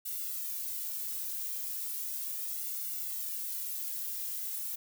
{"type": "noise with flanger", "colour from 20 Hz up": "violet", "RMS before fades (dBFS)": -37, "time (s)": [0.05, 4.76], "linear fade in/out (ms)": 10, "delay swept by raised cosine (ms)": [1.4, 2.5], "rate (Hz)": 0.36, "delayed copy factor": 0.9, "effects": []}